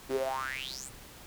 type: tone with high-pass filter sweep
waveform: sawtooth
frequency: 131.7 Hz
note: C3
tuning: 12 cents sharp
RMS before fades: -35 dBFS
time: 0.09-0.9 s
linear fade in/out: 20 ms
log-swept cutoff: 310 to 9200 Hz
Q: 9.4
effects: pink hiss -50 dBFS RMS until 1.26 s